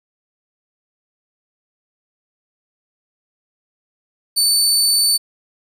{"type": "tone", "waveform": "25% pulse", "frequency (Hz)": 4519, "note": "C#8", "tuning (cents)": 33, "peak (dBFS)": -8, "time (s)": [4.36, 5.18], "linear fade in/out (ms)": 20, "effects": ["8-bit"]}